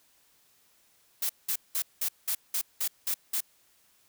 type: noise bursts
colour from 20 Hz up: blue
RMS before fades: -29 dBFS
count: 9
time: 1.22-3.406 s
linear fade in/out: 5 ms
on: 74 ms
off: 190 ms
effects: white hiss -65 dBFS RMS until 4.08 s